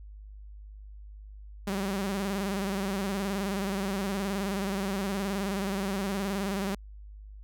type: tone with vibrato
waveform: sawtooth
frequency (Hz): 196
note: G3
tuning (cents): 0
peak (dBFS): -25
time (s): 1.67-6.75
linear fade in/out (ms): 5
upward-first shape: square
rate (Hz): 19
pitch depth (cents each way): 59
effects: added 51 Hz sine -43 dBFS peak until 7.43 s